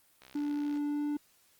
click train, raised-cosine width 0.2 ms, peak -35 dBFS, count 37, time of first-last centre 0.22-0.773 s, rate 65.1 Hz
triangle tone with pitch glide, 291.9 to 293.9 Hz, D4 to D4, -10 to +1 cents, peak -28 dBFS, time 0.35-1.17 s, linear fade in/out 5 ms, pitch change +11 cents, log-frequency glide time 0.86-1.03 s
effects white hiss -66 dBFS RMS until 1.59 s + Opus 24 kbps

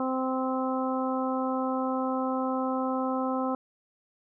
harmonic tone, 260.3 Hz, C4, 9 cents flat, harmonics 1 / 2 / 3 / 4 / 5, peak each -29 / -32 / -34 / -35 / -36 dBFS, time 0-3.55 s, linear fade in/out 2 ms, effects none

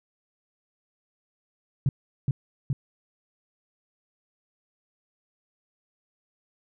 sine tone with echo, 134.9 Hz, C#3, 47 cents flat, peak -18 dBFS, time 1.86-1.89 s, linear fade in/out 2 ms, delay 420 ms, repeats 2, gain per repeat -2 dB, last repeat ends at 2.73 s, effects none

